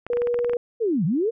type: clicks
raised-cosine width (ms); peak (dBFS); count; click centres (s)
0.5; -19; 10; 0.066 / 0.133 / 0.171 / 0.219 / 0.272 / 0.343 / 0.39 / 0.446 / 0.496 / 0.534
type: tone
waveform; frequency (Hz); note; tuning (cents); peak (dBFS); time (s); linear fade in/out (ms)
sine; 481.6; B4; -44; -20; 0.1-0.57; 2
type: linear two-way sweep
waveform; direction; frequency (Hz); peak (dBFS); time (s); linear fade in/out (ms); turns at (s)
sine; down then up; 483.7 to 144 to 483.7; -19; 0.8-1.31; 20; 1.05
effects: none